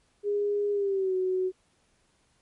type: tone with pitch glide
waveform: sine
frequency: 409.9 to 371.6 Hz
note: G#4 to F#4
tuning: -23 to +7 cents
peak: -24 dBFS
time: 0.23-1.52 s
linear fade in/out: 50 ms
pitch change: -170 cents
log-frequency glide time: 0.72-1.15 s
effects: pink hiss -68 dBFS RMS until 2.41 s + MP3 48 kbps